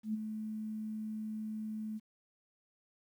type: tone with ADSR envelope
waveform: sine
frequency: 216.4 Hz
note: A3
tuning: 29 cents flat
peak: -30 dBFS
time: 0.03-2 s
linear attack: 110 ms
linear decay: 19 ms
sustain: -7 dB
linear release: 34 ms
effects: 11-bit